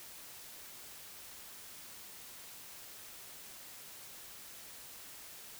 silence, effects white hiss -51 dBFS RMS until 5.59 s

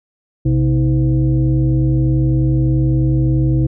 sine tone with frequency modulation, 130.81 Hz, C3, in tune, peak -11 dBFS, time 0.45-3.67 s, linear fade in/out 10 ms, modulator 190 Hz, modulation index 0.9, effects none

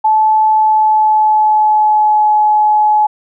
sine tone with pitch glide, 867 to 849.2 Hz, A5 to G#5, -26 to +38 cents, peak -7 dBFS, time 0.04-3.07 s, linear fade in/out 10 ms, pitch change -36 cents, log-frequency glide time 0.48-2.31 s, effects none

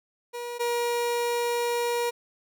30% pulse tone pair in turn, 480 / 476.7 Hz, B4 / A#4, -49 / +39 cents, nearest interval unison, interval 12 cents, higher first, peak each -30 / -22 dBFS, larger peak second, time 0.33-0.59 / 0.59-2.11 s, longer second, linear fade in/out 20 ms, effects none

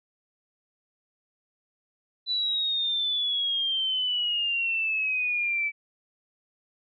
sine exponential sweep, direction down, 3993 to 2300 Hz, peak -24 dBFS, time 2.26-5.72 s, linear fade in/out 50 ms, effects none

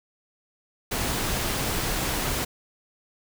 pink noise, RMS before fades -27 dBFS, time 0.91-2.45 s, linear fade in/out 10 ms, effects none

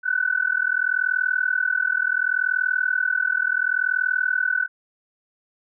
sine tone with amplitude modulation, 1500 Hz, F#6, 23 cents sharp, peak -15 dBFS, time 0.03-4.68 s, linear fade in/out 50 ms, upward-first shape sine, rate 40.7 Hz, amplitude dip 95%, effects none

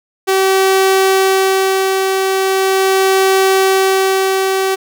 sawtooth tone with tremolo, 383.1 Hz, G4, 40 cents flat, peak -5 dBFS, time 0.27-4.76 s, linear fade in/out 20 ms, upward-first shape sine, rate 0.4 Hz, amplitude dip 35%, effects none

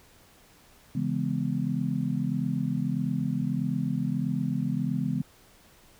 sine chord, C# minor seventh, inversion none, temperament just, 138.59 / 166.31 / 207.9 / 249.5 Hz, C#3 / E3 / G#3 / B3, 0 / +16 / +2 / +18 cents, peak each -31 dBFS, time 0.95-5.22 s, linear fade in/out 5 ms, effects pink hiss -57 dBFS RMS until 5.99 s

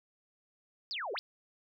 sine exponential two-way sweep, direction down then up, 5190 to 369.8 to 5190 Hz, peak -35 dBFS, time 0.91-1.19 s, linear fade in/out 0 ms, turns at 1.13 s, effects none

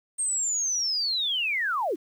sine linear sweep, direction down, 8570 to 261.6 Hz, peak -24 dBFS, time 0.18-1.96 s, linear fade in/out 20 ms, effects 9-bit

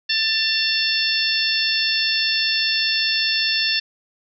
harmonic tone with a mistuned harmonic, 885 Hz, A5, 10 cents sharp, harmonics 2 / 3 / 4 / 5 / 6, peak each -26 / -24 / -24 / -23 / -24 dBFS, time 0.09-3.8 s, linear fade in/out 10 ms, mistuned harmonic 3, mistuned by +45 cents, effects none

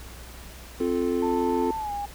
triangle chord, F major, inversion second, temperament just, 261.9 / 349.2 / 436.5 Hz, C4 / F4 / A4, +2 / 0 / -14 cents, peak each -25 dBFS, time 0.8-1.71 s, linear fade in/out 5 ms
sine tone with pitch glide, 888 to 814.3 Hz, A5 to G#5, +16 to -34 cents, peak -28 dBFS, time 1.22-2.06 s, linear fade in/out 10 ms, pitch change -150 cents, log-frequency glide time 1.77-1.92 s
effects added 60 Hz sine -43 dBFS peak until 2.14 s + pink hiss -45 dBFS RMS until 2.14 s

